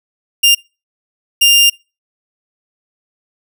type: tone bursts at uneven times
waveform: sawtooth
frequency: 2800 Hz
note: F7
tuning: 4 cents sharp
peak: -3 dBFS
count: 2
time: 0.43-0.55 / 1.41-1.7 s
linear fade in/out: 10 ms
effects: noise-tail reverb RT60 0.3 s tail -25 dB re dry